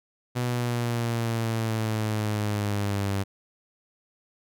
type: linear sweep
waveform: sawtooth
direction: down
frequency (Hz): 123.47 to 98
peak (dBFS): -21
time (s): 0.35-3.24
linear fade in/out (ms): 20
effects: none